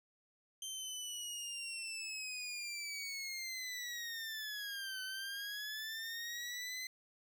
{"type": "linear two-way sweep", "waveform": "20% pulse", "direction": "down then up", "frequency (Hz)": [3136, 1516, 2048], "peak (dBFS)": -36, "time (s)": [0.62, 6.87], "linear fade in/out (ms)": 2, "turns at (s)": 5.02, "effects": []}